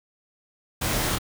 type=noise with echo; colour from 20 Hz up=pink; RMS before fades=-27 dBFS; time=0.81-1.16 s; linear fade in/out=10 ms; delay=26 ms; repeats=1; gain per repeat=-2 dB; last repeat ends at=1.186 s; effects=none